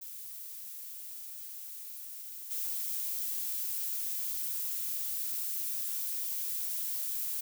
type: noise with level steps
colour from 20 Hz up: violet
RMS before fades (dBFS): -44 / -35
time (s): 0.01-7.41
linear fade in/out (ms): 10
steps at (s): 2.5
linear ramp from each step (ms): 20
effects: none